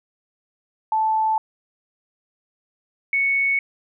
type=tone pair in turn; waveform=sine; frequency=876 / 2216 Hz; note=A5 / C#7; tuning=-8 / -1 cents; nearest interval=octave + major third; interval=1607 cents; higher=second; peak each=-17 / -17 dBFS; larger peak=neither; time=0.92-1.38 / 3.13-3.59 s; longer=neither; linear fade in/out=2 ms; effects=none